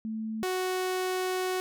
sine / sawtooth tone pair in turn, 220 / 370 Hz, A3 / F#4, 0 / 0 cents, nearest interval major sixth, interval 900 cents, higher second, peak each -31 / -24 dBFS, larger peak second, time 0.05-0.43 / 0.43-1.6 s, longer second, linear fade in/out 0 ms, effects none

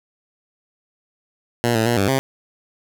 10% pulse tone with pitch steps, 118.8 / 111.8 / 118.9 / 98.6 / 134 Hz, A#2 / A2 / A#2 / G2 / C3, +33 / +28 / +35 / +11 / +42 cents, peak -8 dBFS, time 1.64-2.19 s, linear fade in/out 0 ms, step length 110 ms, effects none

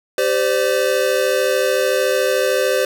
square chord, G suspended fourth, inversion none, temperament equal with one note detuned, 392 / 513.7 / 587.3 Hz, G4 / C5 / D5, 0 / -32 / 0 cents, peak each -22 / -18 / -22 dBFS, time 0.18-2.85 s, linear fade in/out 2 ms, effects none

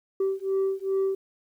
sine beating tone pair, 385.4 / 387.9 Hz, G4 / G4, -29 / -18 cents, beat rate 2.5 Hz, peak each -25 dBFS, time 0.2-1.15 s, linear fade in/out 5 ms, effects tanh soft clip ceiling -20 dBFS + 10-bit

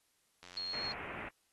click train, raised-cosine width 0.2 ms, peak -33 dBFS, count 44, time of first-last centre 0.43-0.911 s, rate 89.4 Hz
sine tone, 4277 Hz, C8, 37 cents sharp, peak -37 dBFS, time 0.57-0.92 s, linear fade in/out 0 ms
white low-pass noise, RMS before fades -45 dBFS, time 0.73-1.29 s, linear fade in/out 5 ms, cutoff 2500 Hz, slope 48 dB/octave
effects white hiss -75 dBFS RMS until 1.52 s + AAC 32 kbps

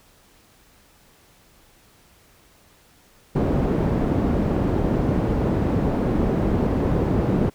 white low-pass noise, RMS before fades -21 dBFS, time 3.35-7.5 s, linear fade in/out 10 ms, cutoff 330 Hz, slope 12 dB/octave, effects pink hiss -55 dBFS RMS until 7.54 s

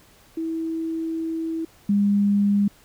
sine tone pair in turn, 325.3 / 202.5 Hz, E4 / G#3, -23 / -43 cents, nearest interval minor sixth, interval 820 cents, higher first, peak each -24 / -16 dBFS, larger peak second, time 0.37-1.65 / 1.89-2.68 s, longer first, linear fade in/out 5 ms, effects pink hiss -54 dBFS RMS until 2.84 s

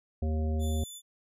harmonic tone, 78 Hz, D#2, 5 cents sharp, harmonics 1 / 3 / 5 / 7 / 9, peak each -27 / -36 / -41 / -43 / -46 dBFS, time 0.22-0.84 s, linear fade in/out 5 ms
15% pulse tone, 3500 Hz, A7, 10 cents flat, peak -35 dBFS, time 0.59-1.02 s, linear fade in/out 50 ms
effects resampled to 32000 Hz

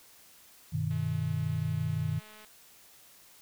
sine chord, G augmented, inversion none, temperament equal, 98 / 123.47 / 155.56 Hz, G2 / B2 / D#3, 0 / 0 / 0 cents, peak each -34 / -34 / -31 dBFS, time 0.72-2.2 s, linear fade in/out 20 ms
click train, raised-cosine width 0.3 ms, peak -37 dBFS, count 330, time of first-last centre 0.91-2.447 s, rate 214 Hz
effects white hiss -57 dBFS RMS until 3.41 s

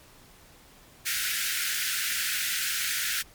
pink high-pass noise, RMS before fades -29 dBFS, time 1.05-3.23 s, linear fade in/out 20 ms, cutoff 1400 Hz, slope 96 dB/octave, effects pink hiss -54 dBFS RMS until 3.34 s + MP3 96 kbps

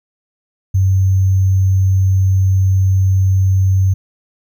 sine tone with sample-and-hold, 95.1 Hz, F#2, 48 cents sharp, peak -9 dBFS, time 0.74-3.94 s, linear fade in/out 10 ms, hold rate 6300 Hz, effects none

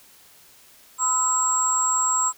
sine tone cluster, 1013 / 1296 / 7570 / 7850 Hz, B5 / E6 / A#8 / B8, +44 / -30 / +26 / -11 cents, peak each -25 / -27 / -21 / -29 dBFS, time 0.98-2.33 s, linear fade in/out 50 ms, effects white hiss -52 dBFS RMS until 2.37 s

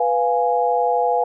sine chord, F diminished, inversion second, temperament equal, 493.9 / 698.5 / 830.6 Hz, Cb5 / F5 / Ab5, 0 / 0 / 0 cents, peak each -20 dBFS, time 0-1.24 s, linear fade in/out 5 ms, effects none

